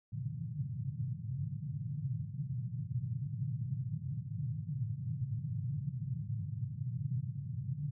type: band-pass noise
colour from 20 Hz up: pink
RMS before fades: -38 dBFS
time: 0.12-7.91 s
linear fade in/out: 10 ms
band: 110 to 150 Hz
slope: 48 dB/octave
effects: none